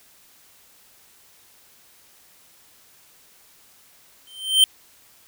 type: tone with exponential growth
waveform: square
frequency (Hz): 3116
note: G7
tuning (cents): -11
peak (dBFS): -9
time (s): 4.27-4.64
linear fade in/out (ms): 1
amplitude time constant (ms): 80
effects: white hiss -54 dBFS RMS until 5.27 s